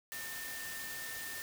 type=tone in noise; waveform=sine; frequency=1800 Hz; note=A6; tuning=39 cents sharp; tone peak=-44 dBFS; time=0.12-1.42 s; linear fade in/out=0 ms; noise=white; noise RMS=-44 dBFS; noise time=0.12-1.42 s; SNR=-3 dB; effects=none

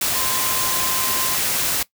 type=tone in noise; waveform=sine; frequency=1040 Hz; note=C6; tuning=11 cents flat; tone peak=-29 dBFS; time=0.15-1.35 s; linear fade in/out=5 ms; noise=white; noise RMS=-21 dBFS; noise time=0.01-1.83 s; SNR=-11 dB; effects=noise-tail reverb RT60 0.1 s tail -19 dB re dry

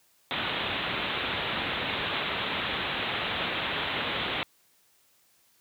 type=low-pass noise; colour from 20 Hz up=white; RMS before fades=-31 dBFS; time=0.31-4.43 s; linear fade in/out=0 ms; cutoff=3800 Hz; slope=96 dB/octave; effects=white hiss -65 dBFS RMS until 5.6 s + high-pass 60 Hz 12 dB/octave

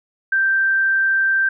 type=tone; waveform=sine; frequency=1568 Hz; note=G6; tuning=in tune; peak=-14 dBFS; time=0.32-1.49 s; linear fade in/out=5 ms; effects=none

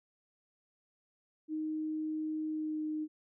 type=tone with pitch glide; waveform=sine; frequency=311.1 to 308.1 Hz; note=D#4 to D#4; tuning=0 to -17 cents; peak=-33 dBFS; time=1.48-3.08 s; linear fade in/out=50 ms; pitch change=-17 cents; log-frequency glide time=2.49-2.82 s; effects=none

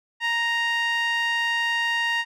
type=tone with band-pass filter; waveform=sawtooth; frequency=932.3 Hz; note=A#5; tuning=in tune; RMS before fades=-24 dBFS; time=0.2-2.25 s; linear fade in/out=50 ms; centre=2200 Hz; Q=2.7; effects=none

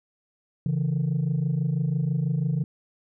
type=tone pair together; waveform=sine; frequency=137.9 / 163.99 Hz; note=C#3 / E3; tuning=-9 / -9 cents; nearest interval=minor third; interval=300 cents; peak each=-23 dBFS; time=0.66-2.64 s; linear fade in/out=2 ms; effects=tanh soft clip ceiling -19 dBFS

